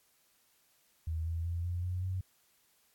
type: tone with pitch steps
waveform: sine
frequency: 80.6 / 82.96 / 85.39 / 87.89 / 90.47 / 93.12 Hz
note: E2 / E2 / F2 / F2 / F#2 / F#2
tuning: -38 / +12 / -38 / +12 / -38 / +12 cents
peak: -32 dBFS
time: 1.07-2.21 s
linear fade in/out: 5 ms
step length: 190 ms
effects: white hiss -70 dBFS RMS until 2.94 s + AAC 64 kbps